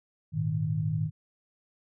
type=chord; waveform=sine; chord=Ab suspended second; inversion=none; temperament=equal; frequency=103.83 / 116.54 / 155.56 Hz; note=Ab2 / Bb2 / Eb3; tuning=0 / 0 / 0 cents; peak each=-32 / -33 / -28 dBFS; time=0.32-1.11 s; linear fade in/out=50 ms; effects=none